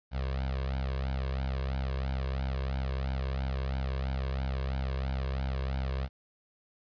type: tone with flanger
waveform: sawtooth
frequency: 66.3 Hz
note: C2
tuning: 23 cents sharp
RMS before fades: -32 dBFS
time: 0.11-6.09 s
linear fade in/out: 50 ms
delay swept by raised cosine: 1.3 to 1.86 ms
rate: 3 Hz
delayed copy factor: +1
effects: resampled to 11025 Hz + 11-bit